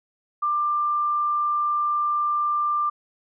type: tone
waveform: sine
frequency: 1188 Hz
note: D6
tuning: 20 cents sharp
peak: -20 dBFS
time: 0.42-2.9 s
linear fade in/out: 10 ms
effects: none